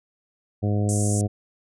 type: harmonic tone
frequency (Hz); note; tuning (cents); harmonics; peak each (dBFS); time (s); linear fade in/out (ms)
103.4; G#2; -7; 1 / 2 / 3 / 4 / 5 / 6 / 7; -21 / -27 / -31 / -33 / -35 / -37 / -38; 0.62-1.28; 20
type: band-pass noise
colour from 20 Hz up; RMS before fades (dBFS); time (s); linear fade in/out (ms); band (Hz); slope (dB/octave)
white; -31; 0.89-1.21; 0; 6300 to 10000; 48
effects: resampled to 24000 Hz